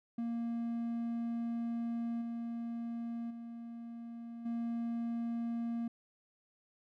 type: tone with level steps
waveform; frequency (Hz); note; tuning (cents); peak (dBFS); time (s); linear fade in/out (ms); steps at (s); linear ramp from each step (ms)
triangle; 233.1; A#3; 0; -32 / -35 / -41 / -32; 0.18-5.88; 5; 2.21 / 3.3 / 4.45; 10
effects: none